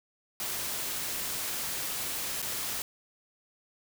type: noise with dropouts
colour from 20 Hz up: white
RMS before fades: -34 dBFS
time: 0.4-2.82 s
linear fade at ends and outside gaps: 1 ms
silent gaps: 2.419-2.425 s
effects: none